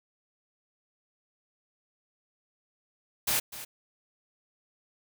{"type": "noise with echo", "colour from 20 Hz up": "white", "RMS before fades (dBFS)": -27, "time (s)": [3.27, 3.4], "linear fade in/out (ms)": 10, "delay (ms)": 250, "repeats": 1, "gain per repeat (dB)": -14, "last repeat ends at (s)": 3.65, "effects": []}